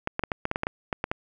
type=clicks; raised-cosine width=0.5 ms; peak=-11 dBFS; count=12; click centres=0.074 / 0.194 / 0.237 / 0.318 / 0.454 / 0.514 / 0.559 / 0.634 / 0.669 / 0.928 / 1.041 / 1.115 s; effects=none